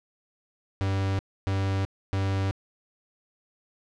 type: tone bursts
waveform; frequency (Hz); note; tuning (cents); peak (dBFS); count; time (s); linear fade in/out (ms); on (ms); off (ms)
45% pulse; 97.1; G2; -16; -24; 3; 0.81-2.51; 0; 380; 280
effects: low-pass 5000 Hz 12 dB/octave